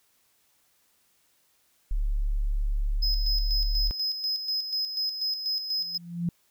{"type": "tone", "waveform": "sine", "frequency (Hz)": 35.82, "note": "D1", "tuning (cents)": -42, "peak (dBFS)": -23, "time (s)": [1.91, 3.91], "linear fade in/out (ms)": 0}
{"type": "tone with tremolo", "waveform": "triangle", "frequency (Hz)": 5080, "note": "D#8", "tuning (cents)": 35, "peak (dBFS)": -24, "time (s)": [3.02, 5.98], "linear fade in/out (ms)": 10, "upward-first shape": "square", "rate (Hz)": 4.1, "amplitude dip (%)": 55}
{"type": "tone with exponential growth", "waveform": "sine", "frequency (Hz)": 171.9, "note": "F3", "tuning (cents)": -27, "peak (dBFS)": -22, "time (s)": [5.78, 6.29], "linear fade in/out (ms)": 2, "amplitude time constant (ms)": 110}
{"effects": ["white hiss -67 dBFS RMS until 6.5 s"]}